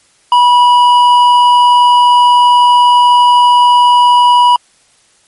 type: tone with hard clipping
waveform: triangle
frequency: 976 Hz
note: B5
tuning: 21 cents flat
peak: -5 dBFS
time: 0.32-4.56 s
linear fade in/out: 2 ms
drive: 10 dB
effects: white hiss -50 dBFS RMS until 5.27 s + MP3 48 kbps